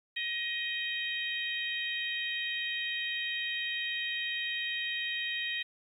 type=harmonic tone with a mistuned harmonic; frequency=629 Hz; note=D#5; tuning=19 cents sharp; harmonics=3 / 4 / 5 / 6; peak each=-36 / -37 / -38 / -39 dBFS; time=0.16-5.63 s; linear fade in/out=10 ms; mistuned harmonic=4; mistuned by=-17 cents; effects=11-bit